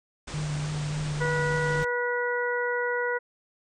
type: low-pass noise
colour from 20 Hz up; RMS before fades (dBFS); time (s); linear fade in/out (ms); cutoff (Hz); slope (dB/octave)
pink; -38; 0.27-1.85; 10; 9000; 96
type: tone with vibrato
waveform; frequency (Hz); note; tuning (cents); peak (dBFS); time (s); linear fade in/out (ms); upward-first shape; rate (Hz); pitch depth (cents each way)
sine; 149.9; D3; +36; -28; 0.34-1.83; 0; sine; 3.4; 19
type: harmonic tone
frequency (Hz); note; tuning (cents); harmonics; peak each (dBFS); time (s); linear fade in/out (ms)
486.4; B4; -26; 1 / 2 / 3 / 4; -28 / -33 / -30 / -33; 1.2-3.19; 20
effects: none